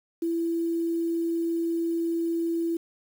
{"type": "tone with quantisation", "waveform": "sine", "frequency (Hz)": 334.2, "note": "E4", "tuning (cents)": 24, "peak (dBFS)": -24, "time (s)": [0.22, 2.77], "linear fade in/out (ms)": 5, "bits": 8, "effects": []}